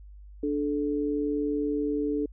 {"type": "tone pair together", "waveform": "sine", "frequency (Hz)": [293.7, 434.4], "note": ["D4", "A4"], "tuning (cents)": [0, -22], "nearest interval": "perfect fifth", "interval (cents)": 678, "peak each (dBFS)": [-27, -29], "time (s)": [0.43, 2.26], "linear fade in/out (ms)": 5, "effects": ["added 50 Hz sine -44 dBFS peak until 2.32 s"]}